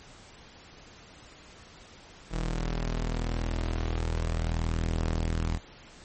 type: tone pair together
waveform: sawtooth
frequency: 40.79 / 81.4 Hz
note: E1 / E2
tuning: -17 / -21 cents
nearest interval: octave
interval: 1196 cents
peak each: -24 / -31 dBFS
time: 2.3-5.6 s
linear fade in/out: 50 ms
effects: pink hiss -51 dBFS RMS until 6.04 s + MP3 32 kbps